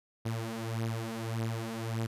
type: beating tone pair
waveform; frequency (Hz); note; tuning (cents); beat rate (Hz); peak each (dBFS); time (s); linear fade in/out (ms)
sawtooth; 112.4 / 114.1; A2 / A#2; +37 / -37; 1.7; -33 / -31; 0.25-2.07; 10
effects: resampled to 32000 Hz